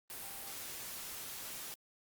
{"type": "tone in noise", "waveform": "sine", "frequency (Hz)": 791, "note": "G5", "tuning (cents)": 15, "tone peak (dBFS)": -56, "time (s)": [0.22, 0.51], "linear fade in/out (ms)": 0, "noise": "white", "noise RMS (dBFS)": -45, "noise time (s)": [0.1, 1.74], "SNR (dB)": -14, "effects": ["Opus 32 kbps"]}